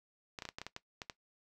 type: clicks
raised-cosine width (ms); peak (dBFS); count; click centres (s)
0.2; -24; 10; 0.388 / 0.422 / 0.453 / 0.489 / 0.585 / 0.616 / 0.666 / 0.764 / 1.018 / 1.098
effects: noise-tail reverb RT60 0.1 s tail -17 dB re dry